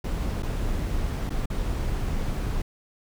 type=noise with dropouts; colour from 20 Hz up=brown; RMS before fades=-27 dBFS; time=0.04-2.62 s; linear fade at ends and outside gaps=5 ms; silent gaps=0.424-0.43 / 1.295-1.303 / 1.458-1.5 s; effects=none